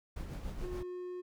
brown noise with tremolo, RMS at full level -39 dBFS, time 0.16-0.83 s, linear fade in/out 5 ms, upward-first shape sine, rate 7 Hz, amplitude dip 45%
triangle tone, 360.6 Hz, F#4, 45 cents flat, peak -37 dBFS, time 0.62-1.22 s, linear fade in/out 20 ms
effects none

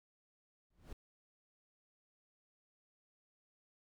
brown noise with exponential growth, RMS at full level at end -44 dBFS, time 0.7-0.93 s, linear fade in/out 5 ms, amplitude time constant 49 ms, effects none

